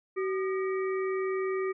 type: harmonic tone with a mistuned harmonic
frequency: 380 Hz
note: F#4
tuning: 46 cents sharp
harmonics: 1 / 3 / 5 / 6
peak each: -28 / -38 / -42 / -44 dBFS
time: 0.16-1.73 s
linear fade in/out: 20 ms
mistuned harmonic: 3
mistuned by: +110 cents
effects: none